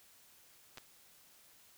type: clicks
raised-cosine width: 0.2 ms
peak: -30 dBFS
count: 2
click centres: 0.774 / 0.782 s
effects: white hiss -63 dBFS RMS until 1.77 s